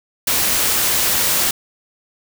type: noise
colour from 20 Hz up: white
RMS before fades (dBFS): -17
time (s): 0.27-1.51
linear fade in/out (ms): 5
effects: none